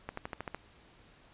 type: accelerating click train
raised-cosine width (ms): 0.5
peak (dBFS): -22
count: 7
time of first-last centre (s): 0.09-0.546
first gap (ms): 84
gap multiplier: 0.96
effects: pink hiss -60 dBFS RMS until 1.33 s + resampled to 8000 Hz